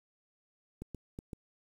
clicks, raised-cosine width 3 ms, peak -28 dBFS, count 4, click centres 0.82 / 0.947 / 1.189 / 1.332 s, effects 9-bit

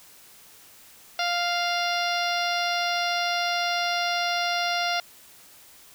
harmonic tone, 698.5 Hz, F5, in tune, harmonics 1 / 2 / 3 / 4 / 5 / 6 / 7 / 8, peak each -27 / -30 / -32 / -33 / -34 / -35 / -35 / -36 dBFS, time 1.19-5 s, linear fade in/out 2 ms, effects white hiss -51 dBFS RMS until 5.94 s

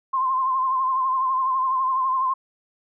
sine tone with vibrato, 1046.5 Hz, C6, in tune, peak -19 dBFS, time 0.13-2.34 s, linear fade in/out 10 ms, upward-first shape triangle, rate 12 Hz, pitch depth 59 cents each way, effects none

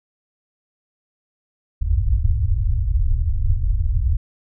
pink low-pass noise, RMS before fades -18 dBFS, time 1.81-4.17 s, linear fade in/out 10 ms, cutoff 110 Hz, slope 96 dB/octave, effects none

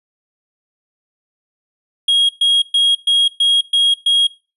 triangle tone bursts, 3278 Hz, G#7, 23 cents flat, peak -9 dBFS, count 7, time 2.08-4.27 s, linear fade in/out 5 ms, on 210 ms, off 120 ms, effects noise-tail reverb RT60 0.3 s tail -21 dB re dry + resampled to 32000 Hz

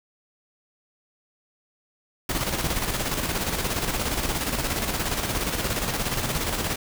pink noise with tremolo, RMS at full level -25 dBFS, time 2.29-6.76 s, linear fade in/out 5 ms, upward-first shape square, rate 17 Hz, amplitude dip 45%, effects none

